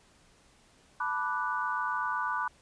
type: chord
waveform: sine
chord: B minor seventh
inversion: third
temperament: equal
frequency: 880 / 987.8 / 1174.7 / 1480 Hz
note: A5 / B5 / D6 / F#6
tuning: 0 / 0 / 0 / 0 cents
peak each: -38 / -33 / -34 / -34 dBFS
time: 1-2.48 s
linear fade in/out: 5 ms
effects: pink hiss -62 dBFS RMS until 2.61 s + resampled to 22050 Hz